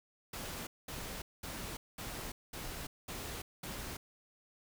pink noise bursts, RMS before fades -43 dBFS, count 7, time 0.33-3.97 s, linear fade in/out 5 ms, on 340 ms, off 210 ms, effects none

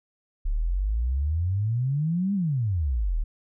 sine exponential two-way sweep, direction up then down, 34.37 to 205.4 to 34.37 Hz, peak -22 dBFS, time 0.45-3.24 s, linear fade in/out 10 ms, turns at 2.34 s, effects none

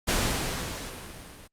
pink noise with level ramp, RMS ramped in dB -24 to -48 dBFS, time 0.07-1.48 s, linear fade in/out 20 ms, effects low-pass 12000 Hz 12 dB/octave + Opus 48 kbps

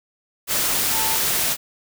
sine tone in noise, 890 Hz, A5, 20 cents sharp, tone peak -27 dBFS, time 0.91-1.19 s, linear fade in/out 50 ms, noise white, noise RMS -21 dBFS, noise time 0.47-1.57 s, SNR -9 dB, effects none

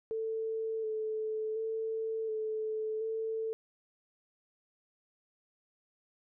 sine tone with vibrato, 440 Hz, A4, in tune, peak -32 dBFS, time 0.11-3.53 s, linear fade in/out 0 ms, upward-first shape square, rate 0.69 Hz, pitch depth 18 cents each way, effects none

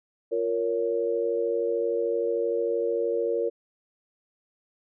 sine chord, Bb minor, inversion second, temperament just, 349.6 / 466.2 / 559.4 Hz, F4 / Bb4 / Db5, +2 / 0 / +16 cents, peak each -31 / -25 / -30 dBFS, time 0.31-3.5 s, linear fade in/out 20 ms, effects none

